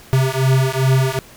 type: beating tone pair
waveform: square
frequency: 130.81 / 133.31 Hz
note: C3 / C3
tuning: 0 / +33 cents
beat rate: 2.5 Hz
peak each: -17 dBFS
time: 0.13-1.19 s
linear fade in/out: 0 ms
effects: pink hiss -43 dBFS RMS until 1.36 s